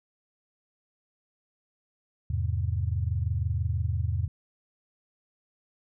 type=chord; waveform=sine; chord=E augmented; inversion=none; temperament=just; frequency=82.41 / 103.01 / 128.76 Hz; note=E2 / G#2 / B#2; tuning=0 / -14 / -27 cents; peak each=-28 / -29 / -33 dBFS; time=2.3-4.28 s; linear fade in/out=5 ms; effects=none